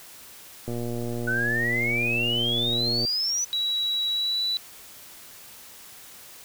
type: click train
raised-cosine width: 2 ms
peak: -19 dBFS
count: 283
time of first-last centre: 0.68-3.05 s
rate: 119 Hz
type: exponential sweep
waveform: sine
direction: up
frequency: 1480 to 6050 Hz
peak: -23 dBFS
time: 1.27-3.45 s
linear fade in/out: 10 ms
type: tone with pitch glide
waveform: sine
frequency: 3896 to 3955 Hz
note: B7 to B7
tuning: -24 to +2 cents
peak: -23 dBFS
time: 3.53-4.57 s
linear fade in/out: 0 ms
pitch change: +26 cents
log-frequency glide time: 4.11-4.43 s
effects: white hiss -46 dBFS RMS until 6.44 s

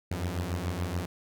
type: beating tone pair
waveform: sawtooth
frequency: 84.8 / 91.8 Hz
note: E2 / F#2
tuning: +50 / -13 cents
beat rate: 7 Hz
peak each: -29 / -29 dBFS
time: 0.11-1.06 s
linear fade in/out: 5 ms
effects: none

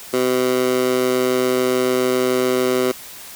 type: tone with high-pass filter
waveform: 15% pulse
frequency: 127 Hz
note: B2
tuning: 49 cents sharp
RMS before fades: -18 dBFS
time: 0.13-2.92 s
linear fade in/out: 10 ms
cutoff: 350 Hz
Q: 1.8
effects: white hiss -37 dBFS RMS until 3.35 s

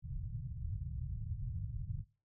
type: low-pass noise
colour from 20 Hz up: white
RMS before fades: -41 dBFS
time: 0.02-2.05 s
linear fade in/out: 50 ms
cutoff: 140 Hz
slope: 48 dB/octave
effects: noise-tail reverb RT60 0.3 s tail -17 dB re dry

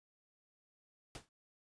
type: noise with exponential decay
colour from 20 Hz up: pink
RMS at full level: -44 dBFS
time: 1.15-1.29 s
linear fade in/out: 1 ms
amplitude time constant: 29 ms
effects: resampled to 22050 Hz

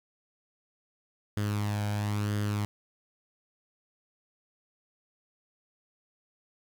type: tone with flanger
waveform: sawtooth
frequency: 103.83 Hz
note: G#2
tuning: in tune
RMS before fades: -30 dBFS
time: 1.37-2.65 s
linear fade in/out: 0 ms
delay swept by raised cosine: 0.61 to 1.3 ms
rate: 1 Hz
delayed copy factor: +0.55
effects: none

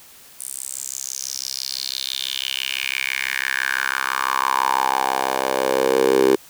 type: tone with high-pass filter sweep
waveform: 10% pulse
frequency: 66 Hz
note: C2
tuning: 16 cents sharp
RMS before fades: -22 dBFS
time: 0.39-6.36 s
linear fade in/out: 10 ms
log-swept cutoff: 9400 to 380 Hz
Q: 4.6
effects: white hiss -46 dBFS RMS until 6.49 s

